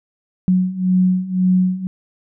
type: beating tone pair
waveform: sine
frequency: 182.9 / 184.8 Hz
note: F#3 / F#3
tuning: -20 / -2 cents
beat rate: 1.9 Hz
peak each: -18 / -15 dBFS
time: 0.48-1.87 s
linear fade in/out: 0 ms
effects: none